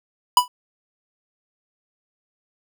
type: tone with exponential decay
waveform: square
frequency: 987.8 Hz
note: B5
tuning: in tune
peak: -7 dBFS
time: 0.37-0.48 s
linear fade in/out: 2 ms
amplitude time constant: 23 ms
effects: none